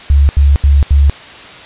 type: tone bursts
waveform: sine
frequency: 70.5 Hz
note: C#2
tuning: 30 cents sharp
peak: -4 dBFS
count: 4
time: 0.1-1.097 s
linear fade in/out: 0 ms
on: 190 ms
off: 79 ms
effects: white hiss -32 dBFS RMS until 1.65 s + resampled to 8000 Hz